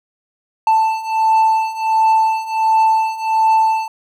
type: beating tone pair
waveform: triangle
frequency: 883 / 884.4 Hz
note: A5 / A5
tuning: +6 / +9 cents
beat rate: 1.4 Hz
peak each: -15 / -12 dBFS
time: 0.67-3.88 s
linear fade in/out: 2 ms
effects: none